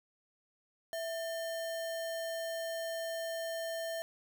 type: tone with sample-and-hold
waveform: sine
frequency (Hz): 659.3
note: E5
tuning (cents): 0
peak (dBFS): -35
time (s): 0.93-4.02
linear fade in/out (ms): 0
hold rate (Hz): 2450
effects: none